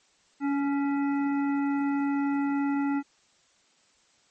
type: harmonic tone with a mistuned harmonic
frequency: 281.7 Hz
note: C#4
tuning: 28 cents sharp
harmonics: 1 / 3 / 5 / 7 / 9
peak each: -24 / -35 / -39 / -42 / -49 dBFS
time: 0.4-3.03 s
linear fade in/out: 50 ms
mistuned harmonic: 5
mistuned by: -35 cents
effects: white hiss -64 dBFS RMS until 4.3 s + MP3 32 kbps